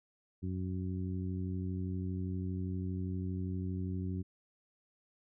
harmonic tone, 92.5 Hz, F#2, in tune, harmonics 1 / 2 / 3 / 4, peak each -36 / -39 / -43 / -48 dBFS, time 0.42-4.23 s, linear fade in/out 20 ms, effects none

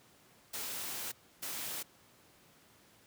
white noise bursts at uneven times, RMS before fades -40 dBFS, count 2, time 0.53-1.12 / 1.42-1.83 s, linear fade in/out 10 ms, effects pink hiss -63 dBFS RMS until 3.06 s + high-pass 100 Hz 12 dB/octave

